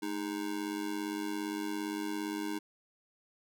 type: tone with amplitude modulation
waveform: square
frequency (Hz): 311.1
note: D#4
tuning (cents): 0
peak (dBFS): -31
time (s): 0.02-2.59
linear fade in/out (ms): 10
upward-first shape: sine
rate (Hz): 97.5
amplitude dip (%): 85
effects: none